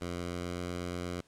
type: tone with pitch glide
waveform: 10% pulse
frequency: 87.31 to 88.38 Hz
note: F2 to F2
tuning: 0 to +21 cents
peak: -27 dBFS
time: 0.01-1.21 s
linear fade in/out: 5 ms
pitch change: +21 cents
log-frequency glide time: 0.11-0.62 s
effects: pink hiss -66 dBFS RMS until 1.27 s + low-pass 10000 Hz 12 dB/octave